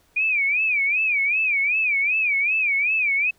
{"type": "tone with vibrato", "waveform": "sine", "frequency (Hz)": 2400, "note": "D7", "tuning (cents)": 37, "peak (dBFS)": -18, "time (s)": [0.16, 3.31], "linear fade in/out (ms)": 10, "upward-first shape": "sine", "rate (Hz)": 2.6, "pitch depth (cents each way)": 160, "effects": ["pink hiss -61 dBFS RMS until 3.38 s"]}